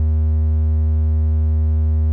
triangle tone, 77.78 Hz, D#2, in tune, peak -11 dBFS, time 0-2.12 s, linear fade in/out 0 ms, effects none

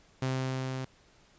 sawtooth tone with level ramp, 130.81 Hz, C3, in tune, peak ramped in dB -24 to -30 dBFS, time 0.22-0.85 s, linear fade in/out 5 ms, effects pink hiss -62 dBFS RMS until 1.38 s + resampled to 16000 Hz

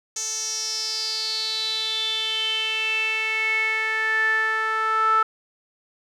sawtooth tone with band-pass filter sweep, 440 Hz, A4, in tune, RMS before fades -24 dBFS, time 0.16-5.23 s, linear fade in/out 5 ms, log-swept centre 6400 to 1300 Hz, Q 8, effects none

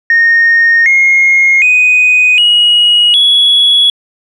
sine tone with pitch steps, 1847 / 2146 / 2494 / 2898 / 3368 Hz, A#6 / C7 / D#7 / F#7 / G#7, -16 / +43 / +3 / -37 / +24 cents, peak -3 dBFS, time 0.1-3.9 s, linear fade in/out 2 ms, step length 760 ms, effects tanh soft clip ceiling -1 dBFS

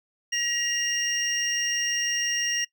triangle tone cluster, 1902 / 2814 / 5620 Hz, A#6 / F7 / F8, +34 / +12 / +10 cents, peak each -28 / -27 / -27 dBFS, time 0.32-2.65 s, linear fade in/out 10 ms, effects noise-tail reverb RT60 0.1 s tail -21 dB re dry

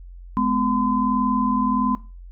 sine tone cluster, 211.3 / 252.7 / 1020 Hz, G#3 / B3 / C6, +30 / +40 / -44 cents, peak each -22 dBFS, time 0.37-1.95 s, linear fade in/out 0 ms, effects noise-tail reverb RT60 0.3 s tail -18 dB re dry + added 44 Hz sine -37 dBFS peak until 2.31 s

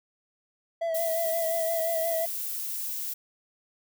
triangle tone with vibrato, 659 Hz, E5, 1 cent flat, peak -24 dBFS, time 0.81-2.26 s, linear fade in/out 10 ms, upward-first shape sine, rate 5.7 Hz, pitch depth 33 cents each way
violet noise, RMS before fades -33 dBFS, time 0.94-3.14 s, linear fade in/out 10 ms
effects none

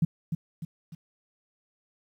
sine tone with echo, 162.3 Hz, E3, 27 cents flat, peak -18 dBFS, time 0.02-0.05 s, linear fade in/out 5 ms, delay 300 ms, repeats 3, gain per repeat -7 dB, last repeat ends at 0.95 s, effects 10-bit

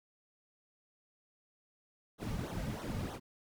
brown noise with flanger, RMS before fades -39 dBFS, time 2.18-3.2 s, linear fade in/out 50 ms, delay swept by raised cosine 0.4 to 3 ms, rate 3.2 Hz, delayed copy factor -1, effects none

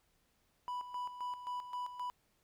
triangle tone with tremolo, 987.8 Hz, B5, in tune, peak -35 dBFS, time 0.68-2.1 s, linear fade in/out 0 ms, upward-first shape square, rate 3.8 Hz, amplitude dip 65%, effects pink hiss -75 dBFS RMS until 2.43 s

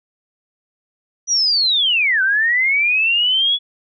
sine linear two-way sweep, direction down then up, 5920 to 1500 to 3417 Hz, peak -13 dBFS, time 1.27-3.59 s, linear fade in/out 50 ms, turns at 2.22 s, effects none

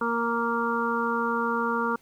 harmonic tone, 233.1 Hz, A#3, in tune, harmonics 1 / 2 / 4 / 5 / 6, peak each -30 / -30 / -30 / -30 / -30 dBFS, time 0.01-1.96 s, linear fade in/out 5 ms, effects pink hiss -60 dBFS RMS until 2.01 s

